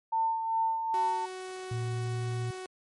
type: tone with tremolo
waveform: sine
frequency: 899 Hz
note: A5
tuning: 37 cents sharp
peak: -24 dBFS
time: 0.12-1.26 s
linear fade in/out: 10 ms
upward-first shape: sine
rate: 2.5 Hz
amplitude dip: 50%
type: tone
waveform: sawtooth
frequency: 372.2 Hz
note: F#4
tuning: 10 cents sharp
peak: -34 dBFS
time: 0.94-2.66 s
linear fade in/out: 0 ms
type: tone with pitch glide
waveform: sine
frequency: 116 to 117.21 Hz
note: A#2 to A#2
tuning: -8 to +10 cents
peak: -30 dBFS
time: 1.71-2.51 s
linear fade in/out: 5 ms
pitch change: +18 cents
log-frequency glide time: 1.91-2.34 s
effects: MP3 48 kbps